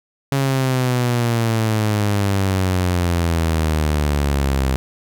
sawtooth exponential sweep, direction down, 138.59 to 65.41 Hz, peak -12 dBFS, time 0.32-4.76 s, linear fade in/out 0 ms, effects 9-bit

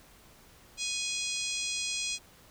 harmonic tone with a mistuned harmonic, 830.6 Hz, G#5, in tune, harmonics 3 / 4 / 5 / 6 / 7 / 8 / 9 / 10, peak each -37 / -38 / -39 / -40 / -40 / -41 / -42 / -42 dBFS, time 0.77-2.19 s, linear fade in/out 50 ms, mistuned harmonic 10, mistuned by -29 cents, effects pink hiss -57 dBFS RMS until 2.5 s

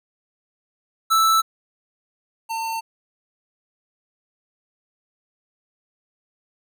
square tone pair in turn, 1318.5 / 902 Hz, E6 / A5, 0 / +43 cents, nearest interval perfect fifth, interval 657 cents, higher first, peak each -15 / -25 dBFS, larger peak first, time 1.1-1.42 / 2.49-2.81 s, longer neither, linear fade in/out 20 ms, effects none

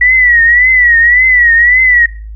sine tone with vibrato, 1943 Hz, B6, 29 cents flat, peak -4 dBFS, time 0.01-2.06 s, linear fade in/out 5 ms, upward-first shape triangle, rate 1.8 Hz, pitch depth 110 cents each way, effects noise-tail reverb RT60 0.4 s tail -21 dB re dry + added 53 Hz sine -23 dBFS peak until 2.35 s

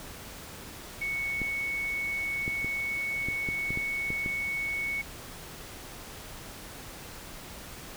sine tone, 2217 Hz, C#7, in tune, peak -29 dBFS, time 1.01-5.02 s, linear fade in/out 10 ms
clicks, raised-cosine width 3 ms, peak -22 dBFS, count 9, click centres 1.417 / 2.479 / 2.646 / 3.286 / 3.488 / 3.706 / 3.774 / 4.104 / 4.261 s
effects pink hiss -44 dBFS RMS until 7.96 s

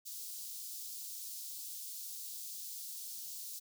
white high-pass noise, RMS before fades -45 dBFS, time 0.05-3.6 s, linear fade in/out 20 ms, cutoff 4200 Hz, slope 24 dB/octave, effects none

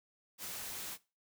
white noise, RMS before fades -43 dBFS, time 0.38-0.98 s, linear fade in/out 50 ms, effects noise-tail reverb RT60 0.3 s tail -20 dB re dry

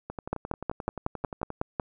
two click trains, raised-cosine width 1 ms, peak -13 / -21 dBFS, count 9 / 17, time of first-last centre 0.33-1.798 / 0.1-1.504 s, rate 5.45 / 11.4 Hz, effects none

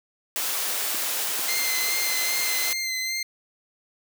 white noise, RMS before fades -27 dBFS, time 0.36-2.73 s, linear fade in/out 0 ms
clicks, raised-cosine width 3 ms, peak -19 / -25 / -20 / -29 dBFS, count 4, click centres 0.946 / 1.291 / 1.393 / 1.842 s
20% pulse tone with vibrato, 2075 Hz, C7, 15 cents flat, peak -21 dBFS, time 1.48-3.23 s, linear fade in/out 5 ms, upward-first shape sine, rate 2.5 Hz, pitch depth 26 cents each way
effects high-pass 400 Hz 12 dB/octave

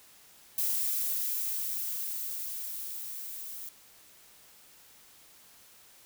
violet noise with level ramp, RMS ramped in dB -29 to -42 dBFS, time 0.58-3.69 s, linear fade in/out 2 ms, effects white hiss -57 dBFS RMS until 6.05 s

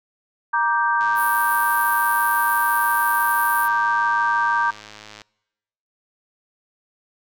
sine chord, G minor, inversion first, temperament just, 940.8 / 1176 / 1568 Hz, Bb5 / D6 / G6, +16 / +2 / 0 cents, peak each -20 / -23 / -21 dBFS, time 0.53-4.71 s, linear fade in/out 10 ms
click train, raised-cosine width 0.2 ms, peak -22 dBFS, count 447, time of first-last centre 1.01-5.218 s, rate 106 Hz
white band-pass noise, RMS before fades -31 dBFS, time 1.15-3.69 s, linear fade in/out 50 ms, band 10000 to 16000 Hz, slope 48 dB/octave
effects noise-tail reverb RT60 1.0 s tail -25 dB re dry

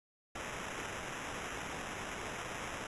white noise with sample-and-hold, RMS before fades -42 dBFS, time 0.35-2.87 s, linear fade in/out 5 ms, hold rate 4410 Hz, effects resampled to 24000 Hz

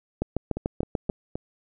two click trains, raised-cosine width 2 ms, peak -17 / -11 dBFS, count 4 / 7, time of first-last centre 0.57-1.355 / 0.22-1.098 s, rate 3.82 / 6.83 Hz, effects none

